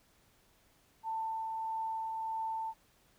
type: tone with tremolo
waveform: sine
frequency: 891 Hz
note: A5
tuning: 22 cents sharp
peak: -33 dBFS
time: 1.03-2.74 s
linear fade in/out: 50 ms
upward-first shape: triangle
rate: 1.6 Hz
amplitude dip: 25%
effects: pink hiss -68 dBFS RMS until 3.18 s